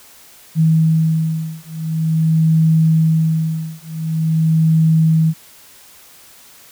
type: beating tone pair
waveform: sine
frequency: 160 / 160.46 Hz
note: D#3 / E3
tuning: +49 / -46 cents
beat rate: 0.46 Hz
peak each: -15 dBFS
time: 0.55-5.34 s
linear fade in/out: 50 ms
effects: white hiss -44 dBFS RMS until 6.71 s